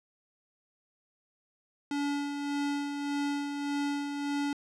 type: tone with tremolo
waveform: square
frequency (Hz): 286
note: D4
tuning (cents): -46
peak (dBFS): -29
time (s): 1.91-4.53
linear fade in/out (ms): 2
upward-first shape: sine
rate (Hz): 1.7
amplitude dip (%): 45
effects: low-pass 7000 Hz 12 dB/octave